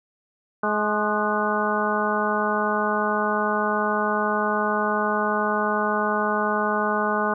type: harmonic tone with a mistuned harmonic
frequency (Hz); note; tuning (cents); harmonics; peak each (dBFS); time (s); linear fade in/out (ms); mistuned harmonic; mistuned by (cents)
211.3; G#3; +30; 1 / 2 / 3 / 4 / 5 / 6 / 7; -28 / -28 / -28 / -28 / -28 / -28 / -28; 0.63-7.34; 5; 6; -56
effects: none